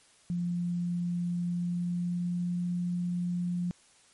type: tone with pitch glide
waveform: sine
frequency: 174.61 to 176.23 Hz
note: F3 to F3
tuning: 0 to +16 cents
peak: -28 dBFS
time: 0.3-3.71 s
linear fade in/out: 0 ms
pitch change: +16 cents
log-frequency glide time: 1.45-2.65 s
effects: white hiss -61 dBFS RMS until 4.13 s + MP3 48 kbps